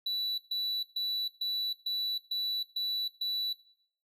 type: tone bursts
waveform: triangle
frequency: 3951 Hz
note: B7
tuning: in tune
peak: -28 dBFS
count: 8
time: 0.06-3.53 s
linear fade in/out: 5 ms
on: 320 ms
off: 130 ms
effects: noise-tail reverb RT60 0.6 s tail -17 dB re dry